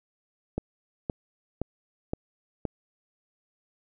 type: click train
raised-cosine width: 2 ms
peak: -15 dBFS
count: 5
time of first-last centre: 0.58-2.653 s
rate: 1.93 Hz
effects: none